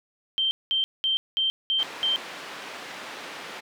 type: tone bursts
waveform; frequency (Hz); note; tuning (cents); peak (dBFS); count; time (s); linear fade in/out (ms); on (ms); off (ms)
sine; 3136; G7; 0; -21; 6; 0.38-2.16; 0; 130; 200
type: band-pass noise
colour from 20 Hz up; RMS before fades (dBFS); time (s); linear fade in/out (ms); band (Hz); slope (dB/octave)
white; -39; 1.78-3.61; 20; 240 to 2700; 12
effects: none